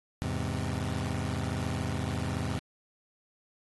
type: chord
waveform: 25% pulse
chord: E augmented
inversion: none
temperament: equal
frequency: 82.41 / 103.83 / 130.81 Hz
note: E2 / G#2 / B#2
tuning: 0 / 0 / 0 cents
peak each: -31 dBFS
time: 0.22-2.59 s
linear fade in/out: 0 ms
effects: AAC 32 kbps